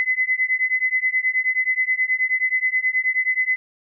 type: beating tone pair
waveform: sine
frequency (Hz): 2023 / 2032.4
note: B6 / B6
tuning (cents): +41 / +49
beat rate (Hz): 9.4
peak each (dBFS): -21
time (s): 0-3.56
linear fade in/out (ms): 0
effects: none